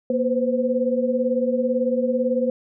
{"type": "tone cluster", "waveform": "sine", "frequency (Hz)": [237.1, 503, 521], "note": ["A#3", "B4", "C5"], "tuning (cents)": [30, 32, -7], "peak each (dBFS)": -23, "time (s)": [0.1, 2.5], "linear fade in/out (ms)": 2, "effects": []}